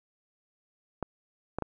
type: clicks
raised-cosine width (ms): 1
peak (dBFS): -17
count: 3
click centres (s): 1.027 / 1.586 / 1.623
effects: none